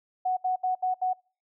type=tone bursts; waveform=sine; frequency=740 Hz; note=F#5; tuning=in tune; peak=-23 dBFS; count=5; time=0.25-1.134 s; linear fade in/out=10 ms; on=120 ms; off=71 ms; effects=noise-tail reverb RT60 0.4 s tail -26 dB re dry